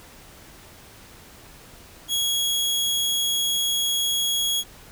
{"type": "tone", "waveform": "sawtooth", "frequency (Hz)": 3322, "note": "G#7", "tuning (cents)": 0, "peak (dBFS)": -18, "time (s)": [2.08, 4.64], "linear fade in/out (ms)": 50, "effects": ["pink hiss -47 dBFS RMS until 4.91 s"]}